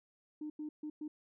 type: tone bursts at uneven times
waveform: sine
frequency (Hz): 303.2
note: D#4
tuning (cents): -45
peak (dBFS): -38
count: 4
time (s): 0.41-0.5 / 0.59-0.69 / 0.83-0.9 / 1.01-1.08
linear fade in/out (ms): 5
effects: tanh soft clip ceiling -34 dBFS